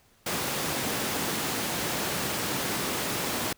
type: high-pass noise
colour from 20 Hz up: pink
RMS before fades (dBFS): -30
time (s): 0.26-3.53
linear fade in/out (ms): 5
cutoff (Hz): 150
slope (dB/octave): 12
effects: pink hiss -62 dBFS RMS until 3.57 s